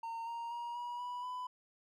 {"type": "tone with pitch steps", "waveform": "triangle", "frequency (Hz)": [916, 932, 948.3, 964.9, 981.7, 998.9], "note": ["A#5", "A#5", "A#5", "B5", "B5", "B5"], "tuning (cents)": [-31, -1, 29, -41, -11, 19], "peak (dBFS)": -37, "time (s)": [0.03, 1.47], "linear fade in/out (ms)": 5, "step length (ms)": 240, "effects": []}